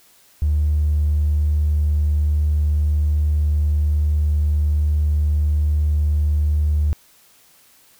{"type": "tone with tanh clipping", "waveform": "triangle", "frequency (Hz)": 74.9, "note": "D2", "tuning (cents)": 35, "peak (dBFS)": -14, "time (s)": [0.42, 6.93], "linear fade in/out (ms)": 0, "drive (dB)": 1, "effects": ["white hiss -53 dBFS RMS until 7.99 s"]}